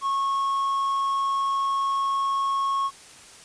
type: tone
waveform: triangle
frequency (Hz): 1096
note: C#6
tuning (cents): -20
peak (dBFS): -20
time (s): 0.01-2.91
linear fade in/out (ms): 50
effects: white hiss -47 dBFS RMS until 3.44 s + resampled to 22050 Hz